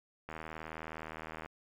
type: click train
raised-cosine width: 0.5 ms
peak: -27 dBFS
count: 94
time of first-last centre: 0.29-1.46 s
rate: 79.5 Hz
effects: MP3 96 kbps